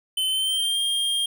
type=tone with pitch glide; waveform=square; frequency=3057 to 3213 Hz; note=G7 to G7; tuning=-44 to +42 cents; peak=-22 dBFS; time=0.17-1.26 s; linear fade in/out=5 ms; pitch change=+86 cents; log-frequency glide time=0.28-0.81 s; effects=none